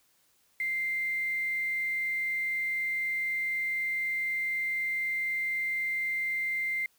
sine tone with quantisation, 2092 Hz, C7, 1 cent flat, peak -28 dBFS, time 0.6-6.86 s, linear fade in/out 2 ms, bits 8, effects white hiss -68 dBFS RMS until 6.98 s

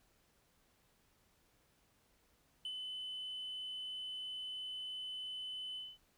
sine tone with ADSR envelope, 3021 Hz, F#7, 35 cents sharp, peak -36 dBFS, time 2.65-5.98 s, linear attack 3 ms, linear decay 61 ms, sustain -4 dB, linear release 220 ms, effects tanh soft clip ceiling -38 dBFS + pink hiss -73 dBFS RMS until 6.17 s

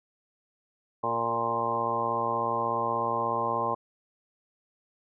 harmonic tone with a mistuned harmonic, 116.54 Hz, A#2, in tune, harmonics 1 / 2 / 3 / 4 / 5 / 6 / 7 / 8 / 9, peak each -41 / -40 / -39 / -35 / -34 / -38 / -33 / -35 / -29 dBFS, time 1.03-3.75 s, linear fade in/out 10 ms, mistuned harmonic 4, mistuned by -18 cents, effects none

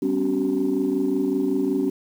sine tone cluster, 196.4 / 256.6 / 281.9 / 379.6 Hz, G3 / C4 / C#4 / F#4, +4 / -34 / +29 / +44 cents, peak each -29 / -25 / -22 / -24 dBFS, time 0.02-1.9 s, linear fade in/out 5 ms, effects tanh soft clip ceiling -13 dBFS + 8-bit

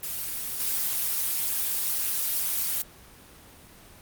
blue noise with level steps, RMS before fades -32 / -27 dBFS, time 0.03-2.82 s, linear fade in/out 2 ms, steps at 0.6 s, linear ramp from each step 2 ms, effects pink hiss -50 dBFS RMS until 4.01 s + Opus 24 kbps

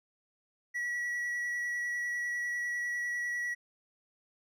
triangle tone with vibrato, 1933 Hz, B6, 38 cents flat, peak -30 dBFS, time 0.74-3.55 s, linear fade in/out 20 ms, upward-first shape triangle, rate 10 Hz, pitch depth 12 cents each way, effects none

